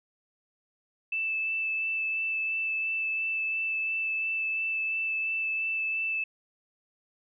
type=tone with vibrato; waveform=sine; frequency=2637 Hz; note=E7; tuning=in tune; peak=-27 dBFS; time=1.12-6.24 s; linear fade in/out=5 ms; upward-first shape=sine; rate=2.9 Hz; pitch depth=10 cents each way; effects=none